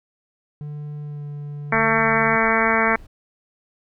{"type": "tone with pitch glide", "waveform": "triangle", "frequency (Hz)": [148.1, 145.89], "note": ["D3", "D3"], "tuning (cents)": [15, -11], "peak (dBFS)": -27, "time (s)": [0.61, 2.36], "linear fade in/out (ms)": 0, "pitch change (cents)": -26, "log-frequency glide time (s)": [1.01, 1.25]}
{"type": "harmonic tone", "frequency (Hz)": 224.3, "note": "A3", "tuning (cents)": 34, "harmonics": [1, 2, 3, 4, 5, 6, 7, 8, 9, 10], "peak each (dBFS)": [-25, -25, -25, -25, -25, -25, -25, -25, -25, -25], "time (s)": [1.72, 2.96], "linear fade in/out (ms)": 5}
{"type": "noise", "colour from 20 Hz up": "brown", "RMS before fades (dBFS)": -43, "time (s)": [1.73, 3.07], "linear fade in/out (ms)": 10}
{"effects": []}